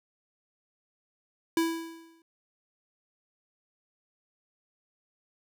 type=tone with exponential decay; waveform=square; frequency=329.6 Hz; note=E4; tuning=in tune; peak=-22 dBFS; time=1.57-2.22 s; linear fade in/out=2 ms; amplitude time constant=140 ms; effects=none